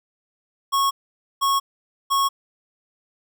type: tone bursts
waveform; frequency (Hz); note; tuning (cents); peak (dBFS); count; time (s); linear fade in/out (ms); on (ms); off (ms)
square; 1100; C#6; -14; -18; 3; 0.72-2.29; 20; 190; 500
effects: none